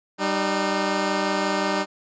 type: tone pair together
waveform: 10% pulse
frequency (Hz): 194.8 / 305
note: G3 / D#4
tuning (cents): -11 / -34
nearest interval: minor sixth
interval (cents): 777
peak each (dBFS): -16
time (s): 0.18-1.86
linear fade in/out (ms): 50
effects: resampled to 16000 Hz